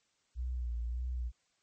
sine tone with vibrato, 60.2 Hz, B1, 44 cents flat, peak -33 dBFS, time 0.35-1.32 s, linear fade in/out 50 ms, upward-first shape sine, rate 1.7 Hz, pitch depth 63 cents each way, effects white hiss -75 dBFS RMS until 1.62 s + MP3 32 kbps

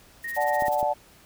blue noise with tremolo, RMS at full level -39 dBFS, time 0.22-0.85 s, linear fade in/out 50 ms, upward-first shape sine, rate 16 Hz, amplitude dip 100%
sine tone, 1864.7 Hz, A#6, in tune, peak -30 dBFS, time 0.24-0.68 s, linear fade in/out 5 ms
sine chord, D major, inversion none, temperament equal with one note detuned, 587.3 / 740 / 867.9 Hz, D5 / F#5 / A5, 0 / 0 / -24 cents, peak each -26 dBFS, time 0.36-0.94 s, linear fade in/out 20 ms
clicks, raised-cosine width 2 ms, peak -23 dBFS, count 3, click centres 0.623 / 0.683 / 0.829 s
effects pink hiss -54 dBFS RMS until 1.25 s

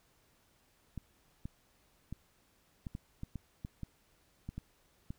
clicks, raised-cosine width 5 ms, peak -28 dBFS, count 12, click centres 0.977 / 1.455 / 2.126 / 2.868 / 2.951 / 3.234 / 3.357 / 3.649 / 3.833 / 4.49 / 4.58 / 5.105 s, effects pink hiss -70 dBFS RMS until 5.18 s

